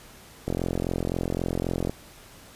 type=click train; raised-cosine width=2 ms; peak=-13 dBFS; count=63; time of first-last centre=0.48-1.896 s; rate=43.8 Hz; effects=pink hiss -49 dBFS RMS until 2.55 s + resampled to 32000 Hz